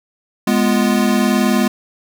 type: chord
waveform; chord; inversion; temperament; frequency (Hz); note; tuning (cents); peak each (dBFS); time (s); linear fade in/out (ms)
square; F diminished; first; equal; 207.7 / 246.9 / 349.2; Ab3 / Cb4 / F4; 0 / 0 / 0; -16 / -17 / -22; 0.47-1.68; 5
effects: none